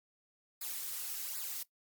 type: noise with flanger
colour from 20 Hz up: blue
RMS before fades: -40 dBFS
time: 0.61-1.63 s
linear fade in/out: 5 ms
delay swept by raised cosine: 0.32 to 5.32 ms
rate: 1.3 Hz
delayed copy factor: -0.75
effects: noise-tail reverb RT60 0.1 s tail -19 dB re dry + Opus 48 kbps